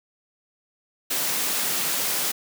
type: high-pass noise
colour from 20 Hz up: white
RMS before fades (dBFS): -25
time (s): 1.1-2.32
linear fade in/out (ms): 10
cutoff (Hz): 130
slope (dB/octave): 96
effects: none